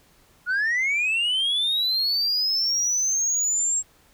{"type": "linear sweep", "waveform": "sine", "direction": "up", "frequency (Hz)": [1418, 7590], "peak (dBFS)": -18, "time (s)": [0.46, 3.83], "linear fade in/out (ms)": 50, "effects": ["tanh soft clip ceiling -19 dBFS", "pink hiss -58 dBFS RMS until 4.13 s"]}